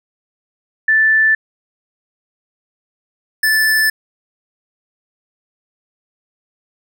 sine / square tone pair in turn, 1760 / 1750.7 Hz, A6 / A6, 0 / -9 cents, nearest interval unison, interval 9 cents, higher first, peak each -9 / -12 dBFS, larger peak first, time 0.88-1.35 / 3.43-3.9 s, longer neither, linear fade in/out 5 ms, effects none

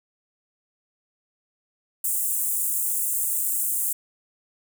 pink high-pass noise, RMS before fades -25 dBFS, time 2.04-3.93 s, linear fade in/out 5 ms, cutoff 7800 Hz, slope 48 dB/octave, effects none

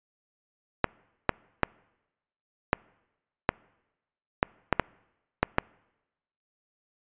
clicks, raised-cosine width 0.5 ms, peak -5 dBFS, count 10, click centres 0.843 / 1.293 / 1.633 / 2.731 / 3.491 / 4.429 / 4.727 / 4.797 / 5.43 / 5.584 s, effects noise-tail reverb RT60 1.0 s tail -26 dB re dry + resampled to 8000 Hz

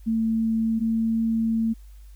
sine tone pair in turn, 224.1 / 225.4 Hz, A3 / A3, +32 / +42 cents, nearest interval unison, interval 10 cents, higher second, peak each -20 dBFS, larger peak neither, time 0.06-0.8 / 0.8-1.74 s, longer second, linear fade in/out 20 ms, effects added 50 Hz sine -42 dBFS peak until 2.15 s + white hiss -62 dBFS RMS until 2.15 s

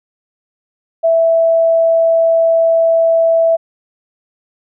sine tone, 659.3 Hz, E5, in tune, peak -8 dBFS, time 1.03-3.57 s, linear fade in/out 20 ms, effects none

